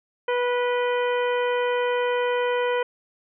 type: harmonic tone with a mistuned harmonic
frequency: 490 Hz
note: B4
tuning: 14 cents flat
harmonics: 1 / 2 / 3 / 4 / 5 / 6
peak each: -22 / -28 / -32 / -34 / -36 / -38 dBFS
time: 0.28-2.83 s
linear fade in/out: 5 ms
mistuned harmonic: 6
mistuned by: +68 cents
effects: none